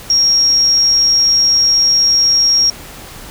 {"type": "tone", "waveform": "sine", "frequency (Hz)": 5588, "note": "F8", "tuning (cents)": 0, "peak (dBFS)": -8, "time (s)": [0.1, 2.7], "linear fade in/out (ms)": 2, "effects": ["pink hiss -33 dBFS RMS until 3.3 s"]}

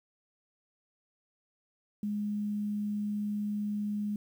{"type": "tone with quantisation", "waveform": "sine", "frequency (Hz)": 207.7, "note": "G#3", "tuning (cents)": 0, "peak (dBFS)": -30, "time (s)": [2.03, 4.16], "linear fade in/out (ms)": 2, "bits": 10, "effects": []}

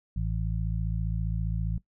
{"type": "harmonic tone", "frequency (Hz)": 55, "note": "A1", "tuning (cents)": 0, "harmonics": [1, 2, 3], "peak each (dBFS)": [-29, -32, -34], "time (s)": [0.16, 1.78], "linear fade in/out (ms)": 5, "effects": ["noise-tail reverb RT60 0.1 s tail -18 dB re dry"]}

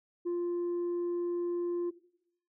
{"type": "tone", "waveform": "sine", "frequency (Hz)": 348.6, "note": "F4", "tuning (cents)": -3, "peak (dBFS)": -27, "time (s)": [0.25, 1.91], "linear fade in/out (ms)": 20, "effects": ["noise-tail reverb RT60 0.7 s tail -17 dB re dry", "tanh soft clip ceiling -29 dBFS"]}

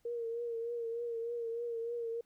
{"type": "tone with vibrato", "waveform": "sine", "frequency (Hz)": 466.2, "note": "A#4", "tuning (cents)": 0, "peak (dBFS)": -35, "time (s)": [0.05, 2.21], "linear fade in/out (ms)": 5, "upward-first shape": "triangle", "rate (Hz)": 3.3, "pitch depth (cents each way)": 47, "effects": ["pink hiss -75 dBFS RMS until 2.25 s"]}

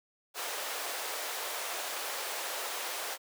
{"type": "high-pass noise", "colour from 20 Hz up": "pink", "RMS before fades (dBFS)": -37, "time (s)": [0.34, 3.18], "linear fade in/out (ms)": 50, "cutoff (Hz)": 490, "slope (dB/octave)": 24, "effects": []}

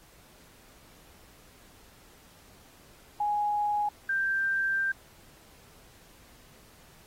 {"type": "tone pair in turn", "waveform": "sine", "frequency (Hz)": [830.6, 1575.7], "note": ["G#5", "G6"], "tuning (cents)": [0, 9], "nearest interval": "major seventh", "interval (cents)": 1109, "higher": "second", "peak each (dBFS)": -25, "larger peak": "neither", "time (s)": [[3.2, 3.89], [4.09, 4.92]], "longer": "second", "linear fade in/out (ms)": 5, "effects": ["pink hiss -57 dBFS RMS until 7.06 s", "AAC 48 kbps"]}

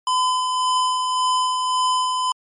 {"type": "tone with tremolo", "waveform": "square", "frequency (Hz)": 1014, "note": "B5", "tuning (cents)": 45, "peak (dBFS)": -17, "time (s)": [0.07, 2.32], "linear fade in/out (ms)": 2, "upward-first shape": "sine", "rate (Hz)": 1.8, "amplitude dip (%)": 35, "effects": ["MP3 48 kbps"]}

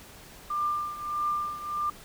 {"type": "tone with tremolo", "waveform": "sine", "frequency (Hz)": 1193, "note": "D6", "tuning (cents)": 27, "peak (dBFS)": -24, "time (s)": [0.5, 1.9], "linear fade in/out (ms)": 5, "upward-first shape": "triangle", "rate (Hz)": 1.6, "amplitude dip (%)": 80, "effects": ["pink hiss -49 dBFS RMS until 2.04 s"]}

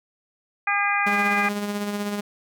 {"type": "harmonic tone", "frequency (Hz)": 405.1, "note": "G#4", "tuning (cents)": -43, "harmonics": [2, 3, 4, 5, 6], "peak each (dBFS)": [-26, -26, -26, -26, -26], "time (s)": [0.67, 1.49], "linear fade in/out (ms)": 5}
{"type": "tone with tremolo", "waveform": "sawtooth", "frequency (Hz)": 205.2, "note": "G#3", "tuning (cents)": -21, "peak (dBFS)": -20, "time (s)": [1.06, 2.21], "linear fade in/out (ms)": 10, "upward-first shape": "sine", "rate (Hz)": 16, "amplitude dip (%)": 40}
{"effects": []}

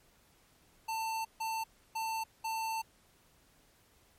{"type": "tone bursts at uneven times", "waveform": "square", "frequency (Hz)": 893, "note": "A5", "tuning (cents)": 25, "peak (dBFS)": -34, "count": 4, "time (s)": [[0.88, 1.25], [1.4, 1.64], [1.95, 2.24], [2.44, 2.82]], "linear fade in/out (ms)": 10, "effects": ["pink hiss -66 dBFS RMS until 4.18 s", "MP3 64 kbps"]}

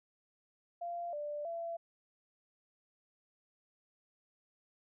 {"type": "tone with pitch steps", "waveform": "sine", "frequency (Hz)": [691, 590, 674], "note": ["F5", "D5", "E5"], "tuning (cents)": [-19, 8, 38], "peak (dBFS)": -37, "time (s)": [0.81, 1.77], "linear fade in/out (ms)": 10, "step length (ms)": 320, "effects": []}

